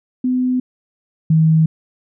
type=tone pair in turn; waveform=sine; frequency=253 / 159.38 Hz; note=B3 / D#3; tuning=+42 / +42 cents; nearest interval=minor sixth; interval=800 cents; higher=first; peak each=-14 / -9 dBFS; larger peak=second; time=0.24-0.6 / 1.3-1.66 s; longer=neither; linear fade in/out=5 ms; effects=none